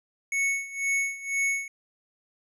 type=tone with tremolo; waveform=square; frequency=2211 Hz; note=C#7; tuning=5 cents flat; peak=-23 dBFS; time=0.32-1.68 s; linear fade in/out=2 ms; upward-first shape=sine; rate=2 Hz; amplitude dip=85%; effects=low-pass 11000 Hz 12 dB/octave